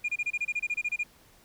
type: tone bursts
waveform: sine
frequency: 2423 Hz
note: D#7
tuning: 47 cents flat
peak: -24 dBFS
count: 14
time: 0.04-1.035 s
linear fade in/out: 10 ms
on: 46 ms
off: 27 ms
effects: tanh soft clip ceiling -24 dBFS + pink hiss -59 dBFS RMS until 1.44 s